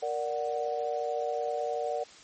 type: chord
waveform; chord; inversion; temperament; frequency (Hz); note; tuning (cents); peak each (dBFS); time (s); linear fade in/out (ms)
sine; Bb augmented; none; equal; 466.2 / 587.3 / 740; Bb4 / D5 / F#5; 0 / 0 / 0; -33; 0.02-2.04; 10
effects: white hiss -52 dBFS RMS until 2.23 s + MP3 32 kbps